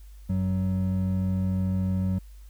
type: tone pair together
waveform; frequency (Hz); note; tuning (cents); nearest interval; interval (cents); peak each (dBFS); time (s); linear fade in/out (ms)
triangle; 93.6 / 187.2; F#2 / F#3; +20 / +20; octave; 1200; -24; 0.29-2.19; 10
effects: added 50 Hz sine -43 dBFS peak until 2.49 s + white hiss -62 dBFS RMS until 2.49 s